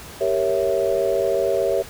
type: chord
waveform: sine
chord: G diminished seventh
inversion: none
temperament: equal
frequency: 392 / 466.2 / 554.4 / 659.3 Hz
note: G4 / Bb4 / Db5 / Fb5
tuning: 0 / 0 / 0 / 0 cents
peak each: -23 / -24 / -22 / -24 dBFS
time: 0.2-1.83 s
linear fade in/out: 20 ms
effects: pink hiss -39 dBFS RMS until 1.89 s